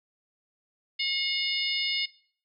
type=harmonic tone; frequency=722 Hz; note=F#5; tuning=43 cents flat; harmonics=3 / 4 / 5 / 6 / 7; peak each=-31 / -32 / -33 / -34 / -34 dBFS; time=0.99-2.06 s; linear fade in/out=10 ms; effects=noise-tail reverb RT60 0.5 s tail -20 dB re dry